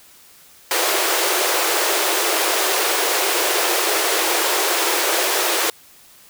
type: high-pass noise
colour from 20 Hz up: pink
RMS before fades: -19 dBFS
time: 0.71-5.7 s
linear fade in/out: 2 ms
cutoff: 330 Hz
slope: 96 dB/octave
effects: white hiss -48 dBFS RMS until 6.29 s